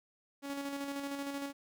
sawtooth tone with tremolo, 280 Hz, C#4, 18 cents sharp, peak -32 dBFS, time 0.42-1.53 s, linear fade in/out 50 ms, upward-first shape square, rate 13 Hz, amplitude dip 35%, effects none

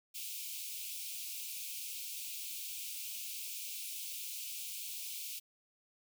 white high-pass noise, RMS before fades -43 dBFS, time 0.14-5.4 s, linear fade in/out 20 ms, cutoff 2300 Hz, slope 96 dB/octave, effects none

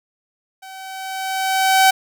sawtooth tone with level ramp, 764 Hz, G5, 45 cents flat, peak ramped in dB -32 to -5 dBFS, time 0.62-1.91 s, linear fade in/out 10 ms, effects none

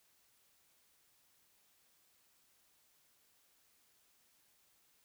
silence, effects white hiss -72 dBFS RMS until 5.04 s

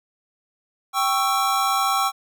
square chord, C# diminished, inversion second, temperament equal with one note detuned, 784 / 1108.7 / 1330 Hz, G5 / C#6 / E6, 0 / 0 / +15 cents, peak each -24 dBFS, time 0.93-2.12 s, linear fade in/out 50 ms, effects none

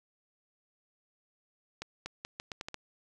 accelerating click train, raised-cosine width 0.2 ms, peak -21 dBFS, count 8, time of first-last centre 1.82-2.743 s, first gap 240 ms, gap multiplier 0.79, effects none

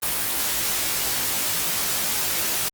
white noise with comb filter, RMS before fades -24 dBFS, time 0.02-2.69 s, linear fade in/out 10 ms, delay 18 ms, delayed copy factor +0.9, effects Opus 32 kbps

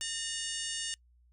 harmonic tone with a mistuned harmonic, 909 Hz, A#5, 44 cents flat, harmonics 2 / 3 / 4 / 5 / 6 / 7 / 8 / 9 / 10, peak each -44 / -39 / -44 / -46 / -44 / -43 / -43 / -45 / -44 dBFS, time 0.01-0.94 s, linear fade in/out 0 ms, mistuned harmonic 3, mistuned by +91 cents, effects noise-tail reverb RT60 0.1 s tail -25 dB re dry + added 60 Hz sine -61 dBFS peak until 1.32 s

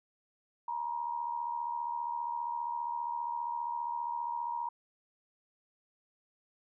sine tone with amplitude modulation, 948 Hz, A#5, 29 cents sharp, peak -30 dBFS, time 0.68-4.69 s, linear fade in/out 5 ms, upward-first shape sine, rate 75 Hz, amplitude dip 65%, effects none

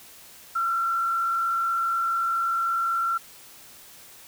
sine tone with frequency modulation, 1358 Hz, F6, 49 cents flat, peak -22 dBFS, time 0.55-3.18 s, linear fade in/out 10 ms, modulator 52.5 Hz, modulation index 0.48, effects white hiss -48 dBFS RMS until 4.27 s

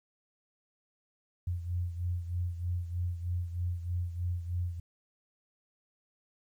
sine beating tone pair, 87.31 / 90.51 Hz, F2 / F#2, 0 / -38 cents, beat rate 3.2 Hz, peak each -32 / -38 dBFS, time 1.47-4.8 s, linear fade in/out 5 ms, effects 11-bit

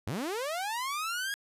sawtooth linear sweep, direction up, 82.41 to 1661.2 Hz, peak -28 dBFS, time 0.07-1.34 s, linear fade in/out 0 ms, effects resampled to 32000 Hz

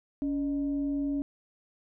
sine tone with frequency modulation, 282.5 Hz, C#4, 33 cents sharp, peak -27 dBFS, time 0.22-1.22 s, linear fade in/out 0 ms, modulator 330 Hz, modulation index 0.28, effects none

